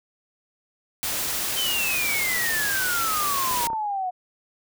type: noise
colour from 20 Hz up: white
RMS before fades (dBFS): -27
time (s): 1.03-3.67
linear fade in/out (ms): 0
type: exponential sweep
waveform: sine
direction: down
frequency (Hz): 3136 to 720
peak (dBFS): -24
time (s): 1.56-4.11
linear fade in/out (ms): 20
type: clicks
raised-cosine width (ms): 1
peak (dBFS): -22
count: 8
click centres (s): 3.512 / 3.542 / 3.574 / 3.608 / 3.64 / 3.671 / 3.702 / 3.732
effects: none